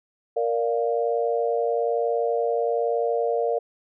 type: chord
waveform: sine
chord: Bb major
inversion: none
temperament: equal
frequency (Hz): 466.2 / 587.3 / 698.5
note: Bb4 / D5 / F5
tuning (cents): 0 / 0 / 0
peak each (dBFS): -23 / -27 / -27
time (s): 0.36-3.59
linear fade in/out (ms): 10
effects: none